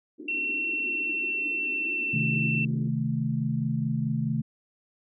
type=band-pass noise; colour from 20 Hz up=white; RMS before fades=-42 dBFS; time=0.18-2.9 s; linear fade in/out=20 ms; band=260 to 360 Hz; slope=48 dB/octave
type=tone with pitch glide; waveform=sine; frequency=2715 to 2687 Hz; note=F7 to E7; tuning=-50 to +33 cents; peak=-26 dBFS; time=0.28-2.65 s; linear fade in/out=5 ms; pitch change=-17 cents; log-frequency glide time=0.65-2.21 s
type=chord; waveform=sine; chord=A diminished; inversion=first; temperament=equal; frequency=130.81 / 155.56 / 220 Hz; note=C3 / Eb3 / A3; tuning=0 / 0 / 0 cents; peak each=-29 dBFS; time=2.13-4.42 s; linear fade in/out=10 ms
effects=none